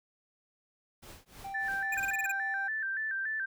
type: noise with tremolo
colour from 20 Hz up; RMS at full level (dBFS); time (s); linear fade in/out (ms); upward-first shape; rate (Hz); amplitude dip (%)
pink; -48; 1.02-2.26; 10; triangle; 3.2; 100
type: tone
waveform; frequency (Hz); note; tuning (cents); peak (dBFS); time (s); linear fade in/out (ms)
triangle; 784; G5; 0; -36; 1.44-2.68; 10
type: tone with vibrato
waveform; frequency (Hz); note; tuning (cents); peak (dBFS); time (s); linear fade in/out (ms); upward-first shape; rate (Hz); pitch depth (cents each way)
sine; 1661.2; G#6; 0; -31; 1.54-3.46; 10; square; 3.5; 97
type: tone bursts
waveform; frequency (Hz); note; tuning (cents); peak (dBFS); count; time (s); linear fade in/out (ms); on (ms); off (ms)
square; 2449; D#7; -28; -33; 8; 1.92-2.318; 5; 27; 26
effects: none